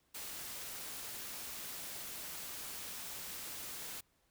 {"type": "noise", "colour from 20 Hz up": "white", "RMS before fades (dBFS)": -45, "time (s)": [0.14, 4.01], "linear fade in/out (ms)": 10, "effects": ["pink hiss -75 dBFS RMS until 4.3 s"]}